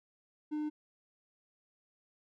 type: tone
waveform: triangle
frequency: 302.2 Hz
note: D4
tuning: 50 cents sharp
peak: -31 dBFS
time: 0.51-0.7 s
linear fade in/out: 20 ms
effects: none